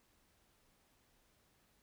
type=silence; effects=pink hiss -73 dBFS RMS until 1.82 s